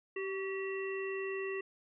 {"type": "harmonic tone with a mistuned harmonic", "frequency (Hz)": 387.5, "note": "G4", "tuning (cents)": -20, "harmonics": [1, 3, 5, 7], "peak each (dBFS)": [-36, -48, -43, -45], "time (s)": [0.16, 1.61], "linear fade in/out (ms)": 5, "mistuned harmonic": 3, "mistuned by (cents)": -44, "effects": []}